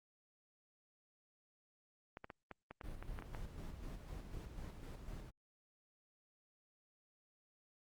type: clicks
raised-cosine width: 0.5 ms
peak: -33 dBFS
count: 10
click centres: 2.171 / 2.244 / 2.302 / 2.513 / 2.71 / 2.812 / 3.026 / 3.189 / 3.223 / 3.348 s
type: noise with tremolo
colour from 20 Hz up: brown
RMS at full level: -47 dBFS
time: 2.83-5.31 s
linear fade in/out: 20 ms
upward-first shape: square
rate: 4 Hz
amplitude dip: 40%
effects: Opus 48 kbps